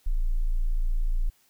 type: tone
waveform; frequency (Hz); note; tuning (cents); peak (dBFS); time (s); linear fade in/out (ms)
sine; 28.36; A#0; -47; -21; 0.06-1.3; 10
effects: white hiss -64 dBFS RMS until 1.49 s